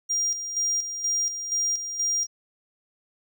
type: tone with tremolo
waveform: triangle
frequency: 5700 Hz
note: F8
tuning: 34 cents sharp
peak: -21 dBFS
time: 0.09-2.27 s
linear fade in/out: 20 ms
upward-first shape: square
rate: 2.1 Hz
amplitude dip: 60%
effects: none